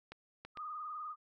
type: clicks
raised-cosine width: 0.3 ms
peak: -31 dBFS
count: 3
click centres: 0.12 / 0.45 / 0.573 s
type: tone with vibrato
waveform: sine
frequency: 1225 Hz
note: D#6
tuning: 27 cents flat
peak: -40 dBFS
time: 0.55-1.16 s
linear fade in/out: 50 ms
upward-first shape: sine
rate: 20 Hz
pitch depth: 60 cents each way
effects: none